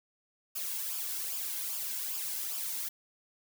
blue noise with flanger, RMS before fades -36 dBFS, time 0.55-2.89 s, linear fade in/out 10 ms, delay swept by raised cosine 0.49 to 1.69 ms, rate 2.5 Hz, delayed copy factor -0.6, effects none

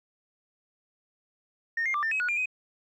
sine tone with pitch steps, 1837 / 2118 / 1179 / 1795 / 2549 / 1459 / 2395 / 2512 Hz, A#6 / C7 / D6 / A6 / D#7 / F#6 / D7 / D#7, -26 / +21 / +6 / +34 / +41 / -25 / +33 / +16 cents, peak -24 dBFS, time 1.77-2.458 s, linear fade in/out 5 ms, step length 86 ms, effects tanh soft clip ceiling -22 dBFS + 11-bit

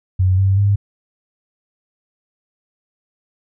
sine tone with pitch steps, 92.9 / 96.73 / 100.72 Hz, F#2 / G2 / G2, +7 / -23 / +47 cents, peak -11 dBFS, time 0.19-0.76 s, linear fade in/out 10 ms, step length 190 ms, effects none

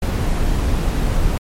brown noise, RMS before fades -17 dBFS, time 0.02-1.38 s, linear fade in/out 5 ms, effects MP3 64 kbps

